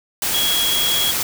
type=tone in noise; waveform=sine; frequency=3322 Hz; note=G#7; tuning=in tune; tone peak=-18 dBFS; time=0.34-1.11 s; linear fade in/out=2 ms; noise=white; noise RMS=-21 dBFS; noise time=0.22-1.23 s; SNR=0 dB; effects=none